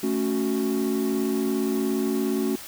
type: chord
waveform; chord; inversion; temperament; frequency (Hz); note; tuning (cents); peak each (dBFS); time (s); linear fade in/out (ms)
triangle; F# minor; first; equal; 220 / 277.2 / 370; A3 / C#4 / F#4; 0 / 0 / 0; -24; 0.03-2.56; 5
effects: tanh soft clip ceiling -14 dBFS + white hiss -40 dBFS RMS until 2.67 s